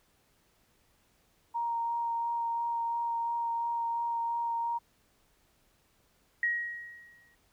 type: tone with vibrato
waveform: sine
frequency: 933 Hz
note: A#5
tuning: 1 cent sharp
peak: -29 dBFS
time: 1.54-4.79 s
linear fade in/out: 20 ms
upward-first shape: sine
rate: 2.9 Hz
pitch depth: 10 cents each way
type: tone with exponential decay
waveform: sine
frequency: 1895 Hz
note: A#6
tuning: 28 cents sharp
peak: -24 dBFS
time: 6.43-7.35 s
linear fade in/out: 2 ms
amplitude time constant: 200 ms
effects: pink hiss -69 dBFS RMS until 7.52 s